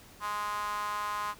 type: tone with high-pass filter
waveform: sawtooth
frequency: 207.7 Hz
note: G#3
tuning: in tune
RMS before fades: -34 dBFS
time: 0.2-1.35 s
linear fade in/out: 50 ms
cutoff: 1100 Hz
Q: 7.9
effects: pink hiss -54 dBFS RMS until 1.39 s